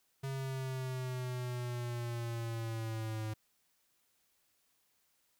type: exponential sweep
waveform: square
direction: down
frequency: 135.8 to 108.3 Hz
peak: -37 dBFS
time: 0.23-3.34 s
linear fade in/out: 10 ms
effects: white hiss -75 dBFS RMS until 5.39 s